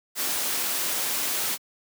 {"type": "noise", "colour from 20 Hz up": "white", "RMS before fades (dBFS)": -27, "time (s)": [0.15, 1.58], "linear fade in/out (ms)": 50, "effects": ["high-pass 200 Hz 12 dB/octave"]}